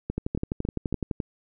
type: two click trains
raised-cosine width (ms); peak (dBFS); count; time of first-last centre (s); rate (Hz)
3; -15 / -14; 5 / 12; 0.1-1.202 / 0.18-1.112; 3.63 / 11.8
effects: none